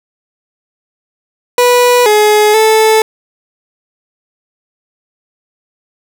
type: tone with pitch steps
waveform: 30% pulse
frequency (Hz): 490.2 / 422.2 / 438.3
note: B4 / G#4 / A4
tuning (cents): -13 / +29 / -7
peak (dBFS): -3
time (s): 1.58-3.02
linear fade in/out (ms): 2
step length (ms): 480
effects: none